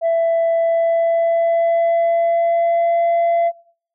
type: tone with pitch glide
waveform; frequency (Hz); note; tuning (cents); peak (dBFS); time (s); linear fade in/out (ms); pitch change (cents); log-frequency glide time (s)
sine; 665 to 680.2; E5 to F5; +15 to -46; -11; 0.01-3.52; 50; +39; 0.53-3.02
effects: noise-tail reverb RT60 0.6 s tail -23 dB re dry + tanh soft clip ceiling -12 dBFS